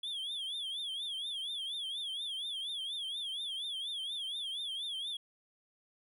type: tone with vibrato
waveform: triangle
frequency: 3357 Hz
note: G#7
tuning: 18 cents sharp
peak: -35 dBFS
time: 0.03-5.17 s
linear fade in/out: 5 ms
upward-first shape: triangle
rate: 4.2 Hz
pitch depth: 160 cents each way
effects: none